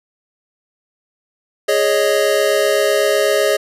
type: chord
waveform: square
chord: Ab suspended fourth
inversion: none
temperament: equal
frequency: 415.3 / 554.4 / 622.3 Hz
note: Ab4 / Db5 / Eb5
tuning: 0 / 0 / 0 cents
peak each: -18 dBFS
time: 1.68-3.57 s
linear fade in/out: 10 ms
effects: resampled to 32000 Hz